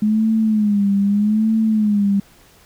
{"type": "tone with vibrato", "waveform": "sine", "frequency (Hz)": 209.9, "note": "G#3", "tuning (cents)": 19, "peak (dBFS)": -13, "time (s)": [0.02, 2.2], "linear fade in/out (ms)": 5, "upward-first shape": "sine", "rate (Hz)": 0.81, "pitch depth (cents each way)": 95, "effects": ["pink hiss -50 dBFS RMS until 2.65 s"]}